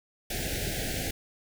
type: band-stop noise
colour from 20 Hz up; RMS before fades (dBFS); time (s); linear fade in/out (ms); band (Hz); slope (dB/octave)
pink; -32; 0.3-1.11; 5; 790 to 1500; 96
effects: none